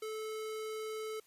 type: tone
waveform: square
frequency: 435.2 Hz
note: A4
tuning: 19 cents flat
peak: -39 dBFS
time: 0.02-1.2 s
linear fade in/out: 5 ms
effects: white hiss -67 dBFS RMS until 1.26 s + resampled to 32000 Hz